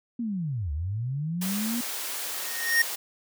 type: linear two-way sweep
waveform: sine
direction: down then up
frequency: 244 to 69.3 to 244 Hz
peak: -27 dBFS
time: 0.19-1.81 s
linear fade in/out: 5 ms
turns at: 0.72 s
type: high-pass noise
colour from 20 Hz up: white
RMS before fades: -33 dBFS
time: 1.41-2.96 s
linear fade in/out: 10 ms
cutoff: 400 Hz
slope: 12 dB/octave
type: tone with exponential growth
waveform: square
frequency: 1854 Hz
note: A#6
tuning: 10 cents flat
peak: -17 dBFS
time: 2.31-2.82 s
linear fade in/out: 5 ms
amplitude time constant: 110 ms
effects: none